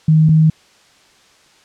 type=tone pair in turn; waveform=sine; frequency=157 / 157.64 Hz; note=D#3 / D#3; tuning=+16 / +23 cents; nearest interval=unison; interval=7 cents; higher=second; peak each=-7 dBFS; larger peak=neither; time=0.08-0.29 / 0.29-0.5 s; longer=neither; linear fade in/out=5 ms; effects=white hiss -50 dBFS RMS until 1.64 s + low-pass 6000 Hz 12 dB/octave